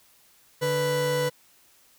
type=tone pair together; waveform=40% pulse; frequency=146.84 / 493.9 Hz; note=D3 / B4; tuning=0 / 0 cents; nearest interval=octave + major sixth; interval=2100 cents; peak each=-29 / -23 dBFS; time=0.61-1.3 s; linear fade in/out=20 ms; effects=white hiss -59 dBFS RMS until 1.98 s